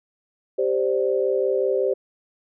sine chord, G suspended fourth, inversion none, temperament just, 392 / 522.7 / 588 Hz, G4 / C5 / D5, 0 / -2 / +2 cents, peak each -22 / -22 / -27 dBFS, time 0.58-1.94 s, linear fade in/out 10 ms, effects none

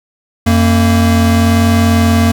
square tone pair together, 90.12 / 229.8 Hz, F#2 / A#3, -45 / -25 cents, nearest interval octave + major third, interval 1620 cents, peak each -11 dBFS, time 0.46-2.32 s, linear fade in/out 10 ms, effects none

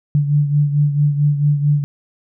sine beating tone pair, 145.4 / 149.9 Hz, D3 / D3, -17 / +36 cents, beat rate 4.5 Hz, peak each -13 / -20 dBFS, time 0.15-1.84 s, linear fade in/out 0 ms, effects none

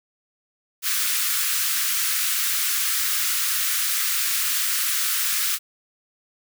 white high-pass noise, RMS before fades -23 dBFS, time 0.82-5.59 s, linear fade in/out 50 ms, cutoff 1200 Hz, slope 48 dB/octave, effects none

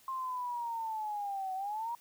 sine linear two-way sweep, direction down then up, 1063 to 747 to 958 Hz, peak -34 dBFS, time 0.08-1.95 s, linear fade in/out 2 ms, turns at 1.54 s, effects white hiss -62 dBFS RMS until 2 s

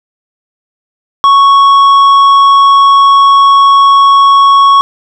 triangle tone with tanh clipping, 1108.7 Hz, C#6, in tune, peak -3 dBFS, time 1.24-4.81 s, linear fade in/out 0 ms, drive 11 dB, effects none

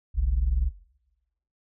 sine tone pair together, 45.45 / 66 Hz, F#1 / C2, -30 / +16 cents, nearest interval tritone, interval 646 cents, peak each -22 dBFS, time 0.14-0.71 s, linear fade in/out 50 ms, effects noise-tail reverb RT60 0.9 s tail -21 dB re dry + tanh soft clip ceiling -17 dBFS

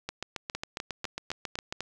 two click trains, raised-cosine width 0.2 ms, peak -16 / -16 dBFS, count 6 / 13, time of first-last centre 0.55-1.806 / 0.09-1.725 s, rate 3.98 / 7.34 Hz, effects none

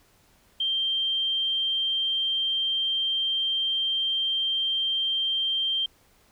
sine tone, 3160 Hz, G7, 13 cents sharp, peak -23 dBFS, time 0.6-5.86 s, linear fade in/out 5 ms, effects pink hiss -61 dBFS RMS until 6.31 s

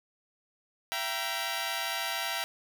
10% pulse tone cluster, 673 / 777 / 948 Hz, E5 / G5 / A#5, +36 / -16 / +29 cents, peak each -27 dBFS, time 0.92-2.44 s, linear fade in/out 0 ms, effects none

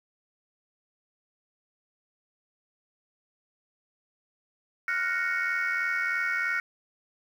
sine chord, Gb major seventh, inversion third, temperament equal, 1396.9 / 1480 / 1864.7 / 2217 Hz, F6 / Gb6 / Bb6 / Db7, 0 / 0 / 0 / 0 cents, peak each -30 dBFS, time 4.88-6.6 s, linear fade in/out 2 ms, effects tanh soft clip ceiling -20 dBFS + 9-bit

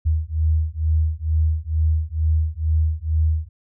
sine beating tone pair, 77.78 / 79.98 Hz, D#2 / D#2, 0 / +48 cents, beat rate 2.2 Hz, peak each -20 dBFS, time 0.05-3.49 s, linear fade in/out 20 ms, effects none

